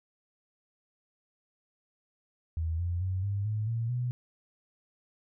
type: tone with pitch steps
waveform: sine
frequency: 81.3 / 87.14 / 93.39 / 100.09 / 107.28 / 114.98 / 123.23 Hz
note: E2 / F2 / F#2 / G2 / A2 / A#2 / B2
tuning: -23 / -3 / +17 / +37 / -43 / -23 / -3 cents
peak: -28 dBFS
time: 2.57-4.11 s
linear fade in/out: 0 ms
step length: 220 ms
effects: none